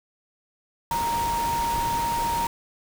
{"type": "tone in noise", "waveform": "sine", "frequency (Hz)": 933, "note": "A#5", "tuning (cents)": 1, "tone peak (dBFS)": -23, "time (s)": [0.91, 2.47], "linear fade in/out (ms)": 2, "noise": "pink", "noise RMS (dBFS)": -32, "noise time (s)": [0.91, 2.47], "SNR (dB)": 6, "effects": []}